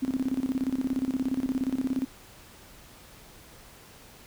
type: tone with tremolo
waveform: sine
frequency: 261.6 Hz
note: C4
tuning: in tune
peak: -23 dBFS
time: 0.02-2.05 s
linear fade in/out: 10 ms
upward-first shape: square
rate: 17 Hz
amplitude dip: 80%
effects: pink hiss -51 dBFS RMS until 4.26 s